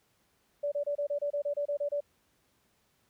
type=tone bursts; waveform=sine; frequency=578 Hz; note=D5; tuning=28 cents flat; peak=-28 dBFS; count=12; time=0.63-2.006 s; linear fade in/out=10 ms; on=89 ms; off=28 ms; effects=pink hiss -71 dBFS RMS until 3.09 s + high-pass 60 Hz 12 dB/octave